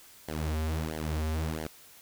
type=tone with flanger; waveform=sawtooth; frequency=78.4 Hz; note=D#2; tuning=14 cents sharp; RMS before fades=-32 dBFS; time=0.28-1.67 s; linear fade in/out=5 ms; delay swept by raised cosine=0.78 to 6.58 ms; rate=1.5 Hz; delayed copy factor=-1; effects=white hiss -54 dBFS RMS until 2.01 s